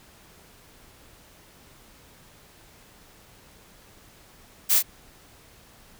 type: noise with echo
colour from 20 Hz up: blue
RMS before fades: -20 dBFS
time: 4.69-4.8 s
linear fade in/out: 20 ms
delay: 28 ms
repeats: 1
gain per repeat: -4 dB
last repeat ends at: 4.828 s
effects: pink hiss -53 dBFS RMS until 5.99 s